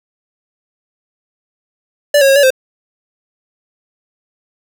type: tone with pitch steps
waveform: square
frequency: 582 / 547 / 543 / 570 / 522 Hz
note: D5 / C#5 / C#5 / C#5 / C5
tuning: -16 / -23 / -36 / +48 / -4 cents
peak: -7 dBFS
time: 2.14-2.505 s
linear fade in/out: 5 ms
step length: 73 ms
effects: none